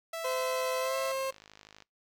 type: tone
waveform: sawtooth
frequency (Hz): 659.3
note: E5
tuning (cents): 0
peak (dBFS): -31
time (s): 0.13-1.12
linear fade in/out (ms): 5
type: tone with pitch glide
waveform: 30% pulse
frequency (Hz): 514 to 533.4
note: C5 to C5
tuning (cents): -31 to +33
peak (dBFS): -28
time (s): 0.24-1.31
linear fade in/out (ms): 10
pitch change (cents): +64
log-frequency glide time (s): 0.79-0.96
type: click train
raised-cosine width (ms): 0.2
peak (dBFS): -33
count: 45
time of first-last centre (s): 0.98-1.823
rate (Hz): 52.2
effects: noise-tail reverb RT60 0.2 s tail -25 dB re dry